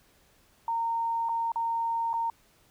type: tone with dropouts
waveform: sine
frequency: 920 Hz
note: A#5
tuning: 23 cents flat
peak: -26 dBFS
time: 0.68-2.3 s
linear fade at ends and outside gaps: 2 ms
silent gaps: 1.288-1.292 / 1.519-1.558 / 2.132-2.138 s
effects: pink hiss -63 dBFS RMS until 2.7 s